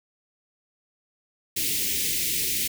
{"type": "band-stop noise", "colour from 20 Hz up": "white", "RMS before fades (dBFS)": -26, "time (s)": [1.56, 2.68], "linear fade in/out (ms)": 10, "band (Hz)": [440, 2000], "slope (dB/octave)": 48, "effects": []}